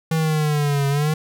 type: linear two-way sweep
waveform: square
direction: down then up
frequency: 162 to 138.59 to 157.2 Hz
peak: -18 dBFS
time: 0.11-1.14 s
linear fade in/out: 5 ms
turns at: 0.88 s
effects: none